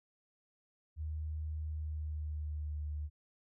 sine tone with pitch glide, 77.4 to 74.89 Hz, D#2 to D2, -9 to +34 cents, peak -36 dBFS, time 0.96-3.1 s, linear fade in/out 50 ms, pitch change -57 cents, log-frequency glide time 1.66-2.83 s, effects none

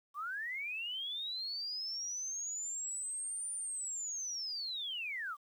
sine linear two-way sweep, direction up then down, 1108.7 to 9270 to 1108.7 Hz, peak -37 dBFS, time 0.14-5.37 s, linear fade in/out 50 ms, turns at 3.53 s, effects 11-bit

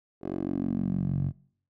10% pulse tone with band-pass filter sweep, 46.46 Hz, F#1, 8 cents sharp, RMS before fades -29 dBFS, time 0.21-1.33 s, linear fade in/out 50 ms, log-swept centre 420 to 120 Hz, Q 3.1, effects noise-tail reverb RT60 0.6 s tail -23 dB re dry

